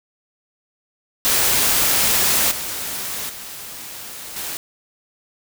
white noise with level steps, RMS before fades -17 / -27 / -34 / -28 dBFS, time 1.25-4.57 s, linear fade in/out 0 ms, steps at 2.51 / 3.29 / 4.36 s, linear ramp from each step 5 ms, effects none

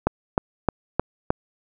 click train, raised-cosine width 1 ms, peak -4 dBFS, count 5, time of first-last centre 0.07-1.305 s, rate 3.24 Hz, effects none

